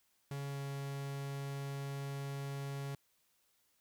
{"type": "tone with pitch glide", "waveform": "45% pulse", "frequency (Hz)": [140, 139.11], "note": ["C#3", "C#3"], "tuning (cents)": [18, 6], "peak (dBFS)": -39, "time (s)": [0.31, 2.95], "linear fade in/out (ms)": 2, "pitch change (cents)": -12, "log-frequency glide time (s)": [0.49, 0.59], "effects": ["white hiss -75 dBFS RMS until 3.8 s"]}